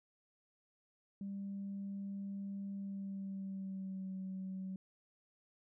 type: tone with pitch glide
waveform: sine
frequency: 197.9 to 189.18 Hz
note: G3 to F#3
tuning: +17 to +39 cents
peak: -39 dBFS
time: 1.21-4.76 s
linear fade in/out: 2 ms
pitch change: -78 cents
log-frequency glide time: 2.74-4.14 s
effects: tanh soft clip ceiling -36 dBFS